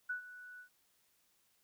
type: tone with ADSR envelope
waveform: sine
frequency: 1480 Hz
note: F#6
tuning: in tune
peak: -34 dBFS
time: 0.09-0.69 s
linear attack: 11 ms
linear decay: 110 ms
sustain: -15 dB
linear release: 93 ms
effects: white hiss -74 dBFS RMS until 1.63 s